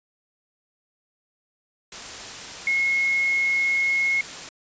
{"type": "tone in noise", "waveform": "sine", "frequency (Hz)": 2167, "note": "C#7", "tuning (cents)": -40, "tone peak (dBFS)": -19, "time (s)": [2.67, 4.21], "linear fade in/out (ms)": 2, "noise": "white", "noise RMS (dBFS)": -36, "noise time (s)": [1.92, 4.49], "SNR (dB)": 14, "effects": ["resampled to 16000 Hz"]}